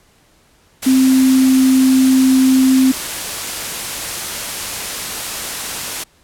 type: tone in noise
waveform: sine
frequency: 261.6 Hz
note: C4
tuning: in tune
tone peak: -8 dBFS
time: 0.86-2.92 s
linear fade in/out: 10 ms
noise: white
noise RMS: -23 dBFS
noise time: 0.82-6.04 s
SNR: +12 dB
effects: pink hiss -53 dBFS RMS until 6.23 s + low-pass 12000 Hz 12 dB/octave